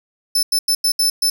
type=tone bursts at uneven times; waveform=sawtooth; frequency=5274 Hz; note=E8; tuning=in tune; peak=-11 dBFS; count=6; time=0.35-0.43 / 0.52-0.59 / 0.68-0.75 / 0.84-0.92 / 0.99-1.1 / 1.22-1.3 s; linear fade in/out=5 ms; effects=none